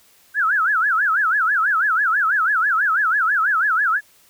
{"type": "tone with vibrato", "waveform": "sine", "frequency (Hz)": 1480, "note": "F#6", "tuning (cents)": 0, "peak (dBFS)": -15, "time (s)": [0.34, 4.01], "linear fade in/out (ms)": 50, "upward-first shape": "sine", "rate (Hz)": 6.1, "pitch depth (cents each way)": 260, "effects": ["white hiss -54 dBFS RMS until 4.29 s"]}